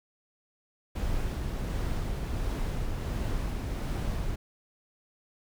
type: noise with tremolo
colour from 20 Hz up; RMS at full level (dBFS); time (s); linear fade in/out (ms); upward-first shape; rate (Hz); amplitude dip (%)
brown; -30; 0.95-4.36; 10; sine; 1.4; 25
effects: none

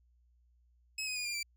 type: tone with pitch steps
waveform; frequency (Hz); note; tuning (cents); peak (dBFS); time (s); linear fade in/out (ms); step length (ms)
20% pulse; 2569 / 2510 / 2453 / 2397 / 2342; E7 / D#7 / D#7 / D7 / D7; -45 / +15 / -25 / +35 / -5; -30; 0.98-1.43; 5; 90
effects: added 60 Hz sine -65 dBFS peak until 1.56 s

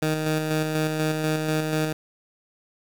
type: tone with tremolo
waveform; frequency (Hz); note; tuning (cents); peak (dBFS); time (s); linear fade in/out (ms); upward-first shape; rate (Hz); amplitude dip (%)
15% pulse; 155.56; D#3; 0; -15; 0.02-1.93; 5; square; 4.1; 35
effects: 7-bit

